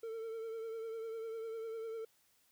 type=tone with vibrato; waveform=triangle; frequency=450 Hz; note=A4; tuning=39 cents sharp; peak=-38 dBFS; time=0.03-2.05 s; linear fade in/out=5 ms; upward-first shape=triangle; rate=10 Hz; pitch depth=43 cents each way; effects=white hiss -72 dBFS RMS until 2.51 s